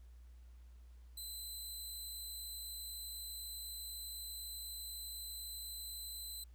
15% pulse tone, 4037 Hz, B7, 37 cents sharp, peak -38 dBFS, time 1.17-6.44 s, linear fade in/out 5 ms, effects added 60 Hz sine -54 dBFS peak until 6.54 s + pink hiss -75 dBFS RMS until 6.54 s

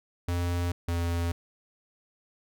square tone pair in turn, 87.31 / 85.41 Hz, F2 / F2, 0 / -38 cents, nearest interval unison, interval 38 cents, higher first, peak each -27 dBFS, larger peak neither, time 0.28-0.72 / 0.88-1.32 s, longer neither, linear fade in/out 5 ms, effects none

